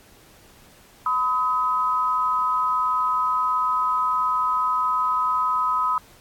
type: tone pair together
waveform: sine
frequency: 1006 / 1267.5 Hz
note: B5 / D#6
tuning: +32 / +32 cents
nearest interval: major third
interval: 400 cents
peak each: -23 / -21 dBFS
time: 1.06-5.98 s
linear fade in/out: 2 ms
effects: pink hiss -52 dBFS RMS until 6.2 s + AAC 64 kbps